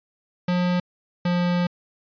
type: tone pair in turn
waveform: square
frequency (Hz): 178.6 / 176.45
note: F3 / F3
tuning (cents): +39 / +18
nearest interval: unison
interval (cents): 21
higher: first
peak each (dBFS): -20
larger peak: neither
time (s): 0.48-0.8 / 1.25-1.67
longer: second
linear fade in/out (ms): 5
effects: resampled to 11025 Hz